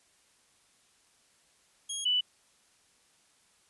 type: tone pair in turn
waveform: 10% pulse / sine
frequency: 3282 / 2975 Hz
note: G#7 / F#7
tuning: -21 / +9 cents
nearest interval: major second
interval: 170 cents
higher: first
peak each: -24 dBFS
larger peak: neither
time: 1.89-2.05 / 2.05-2.21 s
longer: neither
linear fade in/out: 10 ms
effects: white hiss -66 dBFS RMS until 3.69 s + resampled to 24000 Hz